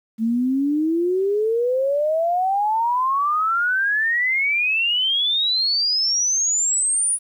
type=exponential sweep; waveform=sine; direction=up; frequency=219.1 to 9880 Hz; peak=-17 dBFS; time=0.18-7.19 s; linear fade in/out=50 ms; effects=9-bit